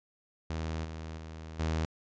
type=tone with level steps; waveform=sawtooth; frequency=79.8 Hz; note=D#2; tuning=44 cents sharp; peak=-29 / -35 / -38 / -25 dBFS; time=0.5-1.85 s; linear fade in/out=0 ms; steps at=0.84 / 1.17 / 1.59 s; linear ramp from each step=10 ms; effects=resampled to 16000 Hz